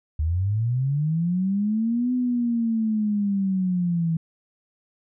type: linear two-way sweep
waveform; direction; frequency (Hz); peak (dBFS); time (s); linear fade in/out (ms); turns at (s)
sine; up then down; 73.42 to 252.2 to 161.4; -20; 0.19-4.17; 5; 2.13
effects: none